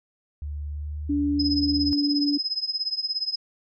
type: tone with pitch glide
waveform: sine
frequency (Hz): 73.42 to 77.11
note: D2 to D#2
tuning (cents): 0 to -15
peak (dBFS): -29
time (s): 0.42-1.93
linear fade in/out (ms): 0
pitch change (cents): +85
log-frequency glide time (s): 0.69-1.37
type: tone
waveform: sine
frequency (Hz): 288.8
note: D4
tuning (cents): -29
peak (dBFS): -21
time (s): 1.09-2.38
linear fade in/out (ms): 10
type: tone with tremolo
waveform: sine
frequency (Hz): 5080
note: D#8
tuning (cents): +35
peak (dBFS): -21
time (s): 1.39-3.36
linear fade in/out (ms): 10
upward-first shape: triangle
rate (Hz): 17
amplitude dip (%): 95
effects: none